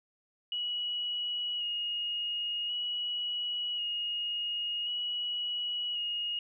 sine tone with vibrato, 2896 Hz, F#7, 38 cents flat, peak -31 dBFS, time 0.52-6.39 s, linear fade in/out 2 ms, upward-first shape square, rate 0.46 Hz, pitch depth 16 cents each way, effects none

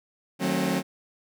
sawtooth chord, D# diminished seventh, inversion none, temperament just, 155.56 / 186.68 / 224 / 268.8 Hz, D#3 / F#3 / A3 / C4, 0 / +16 / +31 / +47 cents, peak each -29 / -23 / -27 / -24 dBFS, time 0.39-0.83 s, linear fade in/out 50 ms, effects none

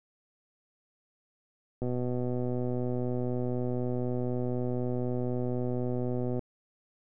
click train, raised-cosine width 2 ms, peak -20 dBFS, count 568, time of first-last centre 1.82-6.393 s, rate 124 Hz, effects none

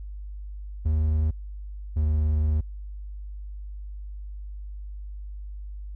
triangle tone pair in turn, 77.5 / 76.43 Hz, D#2 / D#2, -6 / -30 cents, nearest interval unison, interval 24 cents, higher first, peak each -18 dBFS, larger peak neither, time 0.85-1.31 / 1.96-2.61 s, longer second, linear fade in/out 10 ms, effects added 50 Hz sine -34 dBFS peak until 5.95 s

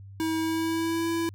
square tone with pitch glide, 321.5 to 332.5 Hz, E4 to E4, -43 to +15 cents, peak -26 dBFS, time 0.2-1.29 s, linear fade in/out 0 ms, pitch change +58 cents, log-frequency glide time 0.38-1.09 s, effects added 98 Hz sine -42 dBFS peak until 1.34 s

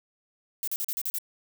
violet noise bursts, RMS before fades -30 dBFS, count 7, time 0.63-1.185 s, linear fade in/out 0 ms, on 45 ms, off 40 ms, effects none

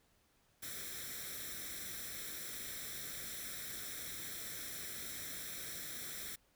white noise with comb filter, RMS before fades -45 dBFS, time 0.62-6.36 s, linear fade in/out 10 ms, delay 0.53 ms, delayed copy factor +0.75, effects pink hiss -73 dBFS RMS until 6.55 s

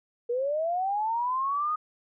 sine linear sweep, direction up, 466.2 to 1252 Hz, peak -25 dBFS, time 0.29-1.76 s, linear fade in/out 10 ms, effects none

